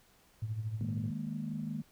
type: tone with tremolo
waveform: sine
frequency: 109.3 Hz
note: A2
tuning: 11 cents flat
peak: -30 dBFS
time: 0.42-1.11 s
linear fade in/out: 5 ms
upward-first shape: triangle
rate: 13 Hz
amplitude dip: 75%
type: chord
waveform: sine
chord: D# suspended fourth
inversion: none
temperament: equal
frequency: 155.56 / 207.7 / 233.1 Hz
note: D#3 / G#3 / A#3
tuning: 0 / 0 / 0 cents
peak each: -39 dBFS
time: 0.81-1.82 s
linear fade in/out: 0 ms
effects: tanh soft clip ceiling -25 dBFS + pink hiss -65 dBFS RMS until 1.91 s